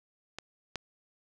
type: clicks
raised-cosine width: 0.2 ms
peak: -21 / -17 dBFS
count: 2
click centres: 0.386 / 0.757 s
effects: none